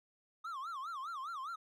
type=tone with vibrato; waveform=triangle; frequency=1200 Hz; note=D6; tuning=37 cents sharp; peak=-38 dBFS; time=0.44-1.56 s; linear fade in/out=10 ms; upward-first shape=sine; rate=4.9 Hz; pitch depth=250 cents each way; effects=none